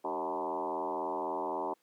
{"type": "tone with frequency modulation", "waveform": "sine", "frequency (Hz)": 634, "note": "D#5", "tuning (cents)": 32, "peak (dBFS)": -31, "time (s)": [0.04, 1.74], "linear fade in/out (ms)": 10, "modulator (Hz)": 83.8, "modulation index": 4.5, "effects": ["pink hiss -72 dBFS RMS until 1.82 s", "high-pass 300 Hz 12 dB/octave"]}